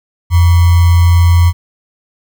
sine tone with sample-and-hold, 86.3 Hz, F2, 20 cents flat, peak -4 dBFS, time 0.3-1.53 s, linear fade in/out 50 ms, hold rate 1050 Hz, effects none

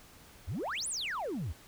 sine exponential two-way sweep, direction up then down, 67.1 to 10580 to 67.1 Hz, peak -31 dBFS, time 0.47-1.53 s, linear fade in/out 20 ms, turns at 0.88 s, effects tanh soft clip ceiling -32 dBFS + pink hiss -56 dBFS RMS until 1.67 s

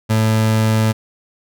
30% pulse tone, 110 Hz, A2, in tune, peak -10 dBFS, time 0.09-0.93 s, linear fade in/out 20 ms, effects none

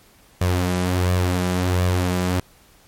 sawtooth tone with flanger, 90.4 Hz, F#2, 40 cents flat, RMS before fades -20 dBFS, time 0.41-2.4 s, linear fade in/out 5 ms, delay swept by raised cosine 1.7 to 5.1 ms, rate 1.4 Hz, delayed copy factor +0.5, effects pink hiss -53 dBFS RMS until 2.87 s + MP3 64 kbps

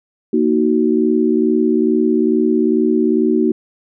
sine chord, D# minor, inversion second, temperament just, 233.3 / 311.1 / 373.4 Hz, A#3 / D#4 / F#4, +2 / 0 / +16 cents, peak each -16 dBFS, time 0.33-3.52 s, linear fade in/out 5 ms, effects none

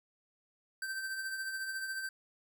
square tone with tremolo, 1556 Hz, G6, 13 cents flat, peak -35 dBFS, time 0.82-2.09 s, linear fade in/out 2 ms, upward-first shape triangle, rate 14 Hz, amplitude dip 50%, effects none

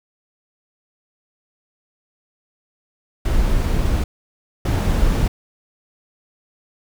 brown noise bursts at uneven times, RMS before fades -17 dBFS, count 2, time 3.25-4.04 / 4.65-5.28 s, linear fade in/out 5 ms, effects none

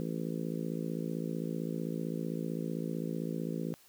harmonic tone, 55.6 Hz, A1, 19 cents sharp, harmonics 3 / 4 / 5 / 6 / 7 / 8 / 9, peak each -37 / -39 / -41 / -43 / -44 / -45 / -46 dBFS, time 0-3.74 s, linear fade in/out 0 ms, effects white hiss -61 dBFS RMS until 3.88 s

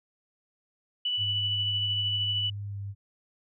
sine tone with tremolo, 2964 Hz, F#7, 2 cents sharp, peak -25 dBFS, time 1.05-2.5 s, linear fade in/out 5 ms, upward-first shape sine, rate 13 Hz, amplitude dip 25%
sine tone with pitch glide, 101.5 to 99.81 Hz, G#2 to G2, -39 to +32 cents, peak -33 dBFS, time 1.17-2.95 s, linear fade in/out 50 ms, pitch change -29 cents, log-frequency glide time 2.66-2.78 s
effects none

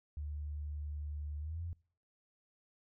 sine tone with pitch glide, 74.1 to 85.12 Hz, D2 to F2, +16 to -44 cents, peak -38 dBFS, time 0.17-1.73 s, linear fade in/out 0 ms, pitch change +240 cents, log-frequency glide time 1.4-1.62 s, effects noise-tail reverb RT60 0.5 s tail -24 dB re dry

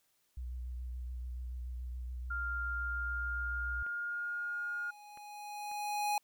sine tone with vibrato, 61.74 Hz, B1, in tune, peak -38 dBFS, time 0.37-3.83 s, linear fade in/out 5 ms, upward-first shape sine, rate 7 Hz, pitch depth 27 cents each way
sine tone with pitch glide, 1396.9 to 1423 Hz, F6 to F6, 0 to +32 cents, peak -35 dBFS, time 2.3-4.91 s, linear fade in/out 10 ms, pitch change +32 cents, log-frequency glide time 2.66-4.32 s
clicks, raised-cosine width 0.5 ms, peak -38 / -40 / -42 dBFS, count 3, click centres 3.865 / 5.174 / 5.715 s
square tone with exponential growth, 830.6 Hz, G#5, in tune, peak -30 dBFS, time 4.11-6.18 s, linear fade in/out 2 ms, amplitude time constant 450 ms
effects white hiss -75 dBFS RMS until 6.23 s

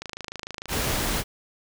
click train, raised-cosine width 0.2 ms, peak -17 dBFS, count 27, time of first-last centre 0.02-0.994 s, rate 26.7 Hz
pink noise, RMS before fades -26 dBFS, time 0.68-1.24 s, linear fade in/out 50 ms
effects none

